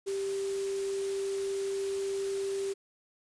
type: tone in noise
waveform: sine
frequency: 392 Hz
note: G4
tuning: in tune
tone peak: -30 dBFS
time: 0.06-2.74 s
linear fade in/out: 20 ms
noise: white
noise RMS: -44 dBFS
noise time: 0.06-2.74 s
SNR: +11 dB
effects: resampled to 22050 Hz